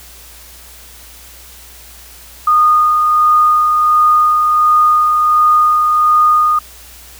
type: tone with tremolo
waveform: sine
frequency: 1228 Hz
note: D#6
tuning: 23 cents flat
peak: -6 dBFS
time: 2.47-6.59 s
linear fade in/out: 5 ms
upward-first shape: sine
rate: 1.4 Hz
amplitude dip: 30%
effects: added 60 Hz sine -41 dBFS peak until 7.19 s + white hiss -38 dBFS RMS until 7.19 s